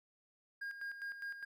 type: tone with tremolo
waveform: triangle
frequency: 1620 Hz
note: G#6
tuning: 43 cents flat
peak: -38 dBFS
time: 0.61-1.45 s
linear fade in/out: 10 ms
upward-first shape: square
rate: 4.9 Hz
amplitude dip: 60%
effects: none